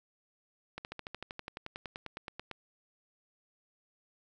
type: slowing click train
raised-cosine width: 0.3 ms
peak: -24 dBFS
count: 20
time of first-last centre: 0.78-2.513 s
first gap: 69 ms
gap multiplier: 1.03
effects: none